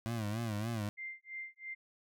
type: tone with vibrato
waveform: 25% pulse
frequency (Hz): 110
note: A2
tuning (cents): 0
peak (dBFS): -31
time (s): 0.06-0.89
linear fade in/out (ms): 0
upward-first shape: sine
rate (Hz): 3.5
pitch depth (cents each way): 120
type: tone with tremolo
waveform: sine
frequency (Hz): 2093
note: C7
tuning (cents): 0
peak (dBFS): -39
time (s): 0.97-1.75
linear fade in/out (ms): 20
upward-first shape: sine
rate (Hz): 3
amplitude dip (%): 100
effects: none